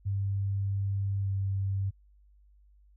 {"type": "tone with pitch glide", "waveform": "sine", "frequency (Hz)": [98.8, 97.5], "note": ["G2", "G2"], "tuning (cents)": [14, -9], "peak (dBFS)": -27, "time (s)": [0.05, 1.91], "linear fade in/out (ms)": 20, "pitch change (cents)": -23, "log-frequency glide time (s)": [1.21, 1.29], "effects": ["added 50 Hz sine -57 dBFS peak until 2.96 s"]}